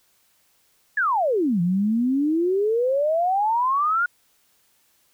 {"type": "exponential two-way sweep", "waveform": "sine", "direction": "down then up", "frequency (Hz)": [1760, 168.5, 1453], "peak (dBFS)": -18, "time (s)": [0.97, 4.06], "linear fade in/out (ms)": 5, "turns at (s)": 1.61, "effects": ["white hiss -63 dBFS RMS until 5.13 s"]}